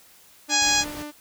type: tone with tremolo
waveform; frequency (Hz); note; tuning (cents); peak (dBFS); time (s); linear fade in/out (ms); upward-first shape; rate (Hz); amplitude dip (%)
sawtooth; 296.9; D4; +19; -28; 0.48-1.12; 20; triangle; 5.9; 50
type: harmonic tone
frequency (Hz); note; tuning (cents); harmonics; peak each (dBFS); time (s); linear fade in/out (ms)
829; G#5; -3; 1 / 2 / 3 / 4 / 5 / 6 / 7 / 8 / 9; -27 / -27 / -27 / -27 / -27 / -27 / -27 / -27 / -27; 0.49-0.85; 50
type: noise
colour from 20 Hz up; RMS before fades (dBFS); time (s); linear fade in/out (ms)
pink; -38; 0.61-1.03; 10
effects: white hiss -53 dBFS RMS until 1.2 s